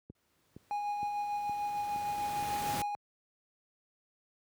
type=click train; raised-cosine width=3 ms; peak=-33 dBFS; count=6; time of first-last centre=0.1-2.426 s; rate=2.15 Hz
type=noise with exponential growth; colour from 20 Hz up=pink; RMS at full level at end=-36 dBFS; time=0.15-2.82 s; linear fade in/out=2 ms; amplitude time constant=580 ms
type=tone with tremolo; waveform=triangle; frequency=825 Hz; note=G#5; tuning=12 cents flat; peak=-29 dBFS; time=0.71-2.95 s; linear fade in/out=0 ms; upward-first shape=sine; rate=6.7 Hz; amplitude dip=30%
effects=high-pass 80 Hz 12 dB/octave